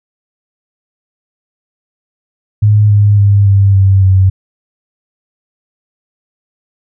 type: tone with pitch steps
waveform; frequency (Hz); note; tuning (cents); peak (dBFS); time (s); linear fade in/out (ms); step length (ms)
sine; 105.2 / 103.04 / 100.91 / 98.84 / 96.8 / 94.81; G#2 / G#2 / G#2 / G2 / G2 / F#2; +23 / -13 / -49 / +15 / -21 / +43; -4; 2.62-4.3; 10; 280
effects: none